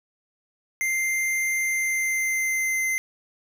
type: tone with pitch glide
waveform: square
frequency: 2093 to 2071 Hz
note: C7 to C7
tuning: 0 to -18 cents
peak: -23 dBFS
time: 0.81-2.98 s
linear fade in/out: 0 ms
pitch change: -18 cents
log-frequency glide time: 1.55-2.86 s
effects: none